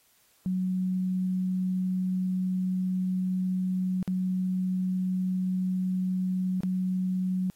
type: tone with dropouts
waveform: sine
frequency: 185 Hz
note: F#3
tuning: in tune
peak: -25 dBFS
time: 0.46-7.5 s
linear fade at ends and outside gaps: 0 ms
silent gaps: 4.028-4.077 / 6.606-6.634 s
effects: white hiss -64 dBFS RMS until 7.55 s + AAC 48 kbps